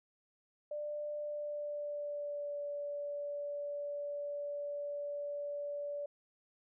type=tone with pitch glide; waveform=sine; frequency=593 to 578.1 Hz; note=D5 to D5; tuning=+17 to -27 cents; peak=-37 dBFS; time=0.71-6.06 s; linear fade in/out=5 ms; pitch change=-44 cents; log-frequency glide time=1.18-2.6 s; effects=none